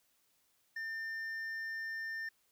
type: tone with hard clipping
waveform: sine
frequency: 1800 Hz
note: A6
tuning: 39 cents sharp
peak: -39 dBFS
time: 0.76-2.29 s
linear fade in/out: 5 ms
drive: 4 dB
effects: white hiss -74 dBFS RMS until 2.51 s